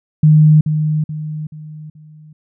sine tone with echo, 153.6 Hz, D#3, 22 cents flat, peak -5 dBFS, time 0.23-0.61 s, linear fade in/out 5 ms, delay 430 ms, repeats 4, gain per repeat -8 dB, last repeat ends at 2.33 s, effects none

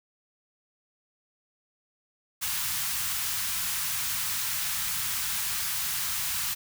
white band-stop noise, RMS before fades -30 dBFS, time 2.41-6.55 s, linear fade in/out 20 ms, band 170 to 960 Hz, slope 24 dB/octave, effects none

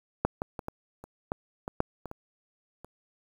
clicks, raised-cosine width 1 ms, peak -9 / -16 / -21 / -20 / -30 / -15 / -20 / -10 / -24 / -25 / -30 dBFS, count 11, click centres 0.25 / 0.419 / 0.592 / 0.684 / 1.04 / 1.319 / 1.679 / 1.804 / 2.057 / 2.114 / 2.846 s, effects 8-bit

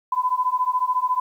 sine beating tone pair, 1000 / 1014 Hz, B5 / B5, +21 / +45 cents, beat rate 14 Hz, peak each -22 dBFS, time 0.12-1.2 s, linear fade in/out 5 ms, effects 9-bit

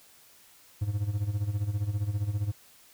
triangle tone with tremolo, 102.9 Hz, G#2, 16 cents flat, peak -22 dBFS, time 0.81-2.52 s, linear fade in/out 10 ms, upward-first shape sine, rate 15 Hz, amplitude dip 75%, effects white hiss -57 dBFS RMS until 2.93 s

